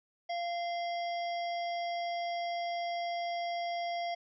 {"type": "harmonic tone with a mistuned harmonic", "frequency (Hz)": 691, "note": "F5", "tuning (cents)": -19, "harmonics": [1, 3, 5, 7, 8], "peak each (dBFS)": [-33, -43, -47, -50, -51], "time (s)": [0.29, 4.15], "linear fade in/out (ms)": 10, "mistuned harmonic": 5, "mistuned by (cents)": -100, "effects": []}